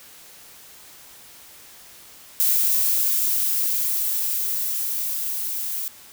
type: noise with level ramp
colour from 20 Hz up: violet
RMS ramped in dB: -19 to -28 dBFS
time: 2.4-5.88 s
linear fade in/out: 0 ms
effects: white hiss -46 dBFS RMS until 6.12 s